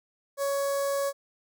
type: tone with notch filter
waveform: sawtooth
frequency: 558 Hz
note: C#5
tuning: 11 cents sharp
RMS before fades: -28 dBFS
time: 0.37-1.13 s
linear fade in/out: 50 ms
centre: 2700 Hz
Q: 0.51
effects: none